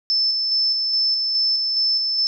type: tone with tremolo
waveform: sine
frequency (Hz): 5274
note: E8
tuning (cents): 0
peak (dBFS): -16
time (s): 0.1-2.27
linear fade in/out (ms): 0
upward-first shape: square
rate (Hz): 2.4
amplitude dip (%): 30
effects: none